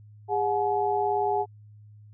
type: tone cluster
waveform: sine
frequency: 408.9 / 733 / 851 Hz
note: G#4 / F#5 / G#5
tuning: -27 / -16 / +42 cents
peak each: -27 dBFS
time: 0.28-1.46 s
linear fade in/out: 50 ms
effects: added 105 Hz sine -47 dBFS peak until 2.13 s